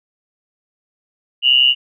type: tone pair together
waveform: sine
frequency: 2811 / 2941 Hz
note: F7 / F#7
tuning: +11 / -11 cents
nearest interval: minor second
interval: 78 cents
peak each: -12 dBFS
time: 1.42-1.75 s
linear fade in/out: 50 ms
effects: none